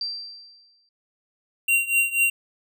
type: tone with exponential decay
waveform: sine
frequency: 4699 Hz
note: D8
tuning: in tune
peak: -24 dBFS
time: 0.01-0.89 s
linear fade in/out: 2 ms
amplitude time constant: 190 ms
type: tone with tremolo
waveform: square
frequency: 2759 Hz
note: F7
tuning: 22 cents flat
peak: -16 dBFS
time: 1.68-2.3 s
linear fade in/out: 5 ms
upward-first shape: triangle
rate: 4.1 Hz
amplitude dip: 90%
effects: none